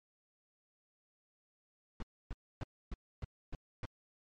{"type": "noise bursts", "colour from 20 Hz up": "brown", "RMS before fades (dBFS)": -39, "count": 7, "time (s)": [2, 3.855], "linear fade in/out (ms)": 2, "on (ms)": 25, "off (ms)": 280, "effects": ["low-pass 5000 Hz 12 dB/octave", "MP3 64 kbps"]}